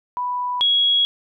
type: tone pair in turn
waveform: sine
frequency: 987.8 / 3323 Hz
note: B5 / G#7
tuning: 0 / 0 cents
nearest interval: octave + major sixth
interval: 2100 cents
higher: second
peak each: -21 / -14 dBFS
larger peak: second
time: 0.17-0.61 / 0.61-1.05 s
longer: neither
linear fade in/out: 0 ms
effects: none